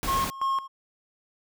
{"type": "noise", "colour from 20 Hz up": "pink", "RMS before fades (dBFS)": -31, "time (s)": [0.03, 0.3], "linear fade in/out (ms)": 0}
{"type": "tone with tremolo", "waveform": "triangle", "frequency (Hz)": 1079, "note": "C#6", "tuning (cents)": -47, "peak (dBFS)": -21, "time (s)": [0.07, 0.68], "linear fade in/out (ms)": 20, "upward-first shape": "square", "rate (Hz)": 2.9, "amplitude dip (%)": 80}
{"effects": []}